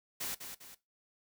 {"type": "noise with echo", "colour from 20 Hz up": "white", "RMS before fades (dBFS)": -38, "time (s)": [0.2, 0.35], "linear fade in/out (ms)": 10, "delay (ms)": 200, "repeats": 2, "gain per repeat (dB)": -7, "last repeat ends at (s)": 0.75, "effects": ["noise-tail reverb RT60 0.2 s tail -17 dB re dry"]}